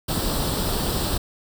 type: noise with comb filter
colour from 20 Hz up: pink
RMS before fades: -24 dBFS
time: 0.08-1.18 s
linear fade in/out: 10 ms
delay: 0.23 ms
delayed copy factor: +0.65
effects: none